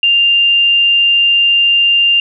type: tone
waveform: sine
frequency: 2794 Hz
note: F7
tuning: in tune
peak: -7 dBFS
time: 0.03-2.2 s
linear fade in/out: 2 ms
effects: none